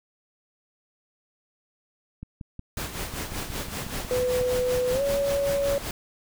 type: click train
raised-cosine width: 5 ms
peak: -24 dBFS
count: 20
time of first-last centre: 2.23-5.685 s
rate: 5.5 Hz
type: noise with tremolo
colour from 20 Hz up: pink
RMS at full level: -31 dBFS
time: 2.77-5.91 s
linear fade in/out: 2 ms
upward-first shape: sine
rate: 5.2 Hz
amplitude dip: 60%
type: tone with pitch glide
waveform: sine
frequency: 500 to 561.2 Hz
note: B4 to C#5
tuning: +21 to +21 cents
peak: -22 dBFS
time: 4.11-5.78 s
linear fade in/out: 0 ms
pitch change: +200 cents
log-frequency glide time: 4.92-5.02 s
effects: none